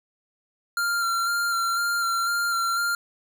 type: tone with vibrato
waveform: square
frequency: 1383 Hz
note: F6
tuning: 17 cents flat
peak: -23 dBFS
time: 0.77-2.95 s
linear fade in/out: 2 ms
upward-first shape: square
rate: 2 Hz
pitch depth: 17 cents each way
effects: none